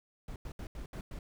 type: noise bursts at uneven times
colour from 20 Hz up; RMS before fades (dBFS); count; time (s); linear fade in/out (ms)
brown; -42; 6; 0.28-0.36 / 0.45-0.52 / 0.59-0.67 / 0.75-0.86 / 0.93-1.01 / 1.11-1.19; 2
effects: none